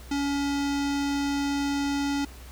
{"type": "tone with low-pass filter", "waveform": "square", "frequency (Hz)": 282.3, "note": "C#4", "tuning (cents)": 32, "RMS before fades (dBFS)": -27, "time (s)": [0.11, 2.25], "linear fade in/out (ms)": 5, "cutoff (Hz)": 6100, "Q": 1.5, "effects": ["added 62 Hz sine -42 dBFS peak until 2.51 s", "pink hiss -49 dBFS RMS until 2.51 s"]}